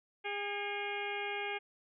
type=harmonic tone with a mistuned harmonic; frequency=407 Hz; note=G#4; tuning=35 cents flat; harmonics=1 / 2 / 3 / 4 / 5 / 6 / 7 / 8; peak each=-41 / -41 / -51 / -44 / -42 / -43 / -47 / -51 dBFS; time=0.24-1.59 s; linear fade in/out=20 ms; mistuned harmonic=5; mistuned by=+89 cents; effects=none